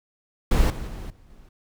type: noise with level steps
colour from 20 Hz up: brown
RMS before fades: -17 / -31 / -34 / -52 / -49 dBFS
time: 0.51-1.49 s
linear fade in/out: 5 ms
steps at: 0.7 / 0.87 / 1.1 / 1.3 s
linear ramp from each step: 2 ms
effects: none